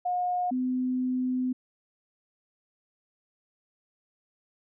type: tone pair in turn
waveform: sine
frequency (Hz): 719 / 254.2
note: F#5 / C4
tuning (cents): -50 / -50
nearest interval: octave + tritone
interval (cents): 1800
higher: first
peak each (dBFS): -25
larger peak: neither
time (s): 0.05-0.51 / 0.51-1.53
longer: second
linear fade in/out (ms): 10
effects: none